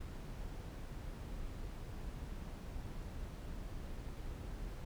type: noise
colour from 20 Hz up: brown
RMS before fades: -45 dBFS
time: 0-4.85 s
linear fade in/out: 10 ms
effects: none